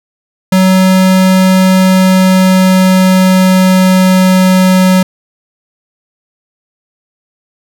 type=tone with pitch glide; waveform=square; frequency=187.3 to 185.79 Hz; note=F#3 to F#3; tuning=+21 to +7 cents; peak=-5 dBFS; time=0.52-5.03 s; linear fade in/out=5 ms; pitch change=-14 cents; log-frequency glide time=1.77-4.81 s; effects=none